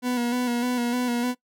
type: tone with vibrato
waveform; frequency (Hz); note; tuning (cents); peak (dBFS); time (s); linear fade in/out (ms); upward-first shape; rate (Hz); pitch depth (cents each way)
40% pulse; 243.8; B3; -22; -22; 0.02-1.35; 50; square; 3.3; 31
effects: noise-tail reverb RT60 0.1 s tail -19 dB re dry